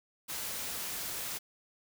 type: noise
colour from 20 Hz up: white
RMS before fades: -38 dBFS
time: 0.28-1.39 s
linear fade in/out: 20 ms
effects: none